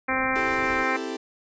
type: harmonic tone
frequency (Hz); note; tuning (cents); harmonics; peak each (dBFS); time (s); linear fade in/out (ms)
261.7; C4; 0; 1 / 2 / 3 / 4 / 5 / 6 / 7 / 8 / 9; -31 / -31 / -31 / -31 / -31 / -31 / -31 / -31 / -31; 0.08-0.97; 10
type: low-pass noise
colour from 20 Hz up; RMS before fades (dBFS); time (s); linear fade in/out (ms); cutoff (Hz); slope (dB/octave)
pink; -42; 0.09-0.84; 10; 650; 96
type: chord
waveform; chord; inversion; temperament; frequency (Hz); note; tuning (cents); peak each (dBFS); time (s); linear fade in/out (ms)
40% pulse; A minor seventh; first; equal; 261.6 / 329.6 / 392 / 440; C4 / E4 / G4 / A4; 0 / 0 / 0 / 0; -34; 0.35-1.17; 10
effects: resampled to 16000 Hz